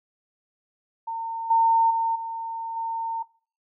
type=tone with level steps; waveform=sine; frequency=910 Hz; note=A#5; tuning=42 cents flat; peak=-27 / -15 / -20 / -28 / -25 dBFS; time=1.07-3.23 s; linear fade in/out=10 ms; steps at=1.5 / 1.9 / 2.15 / 2.76 s; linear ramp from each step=10 ms; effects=noise-tail reverb RT60 0.4 s tail -21 dB re dry